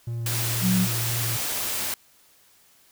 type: tone with vibrato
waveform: triangle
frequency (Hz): 116.54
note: A#2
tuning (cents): 0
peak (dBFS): -25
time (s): 0.07-1.37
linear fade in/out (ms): 5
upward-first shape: square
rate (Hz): 3.9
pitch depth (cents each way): 9
type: noise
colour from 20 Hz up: white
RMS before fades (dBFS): -28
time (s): 0.26-1.94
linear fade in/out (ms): 2
type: tone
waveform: sine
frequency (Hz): 185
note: F#3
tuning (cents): 0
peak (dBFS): -19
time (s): 0.61-0.88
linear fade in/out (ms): 50
effects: white hiss -58 dBFS RMS until 2.91 s